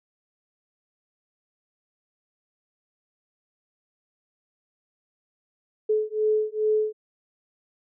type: beating tone pair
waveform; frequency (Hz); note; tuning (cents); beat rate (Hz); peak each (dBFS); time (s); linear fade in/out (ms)
sine; 428.6 / 431; A4 / A4; -45 / -36; 2.4; -24; 5.89-6.93; 10
effects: none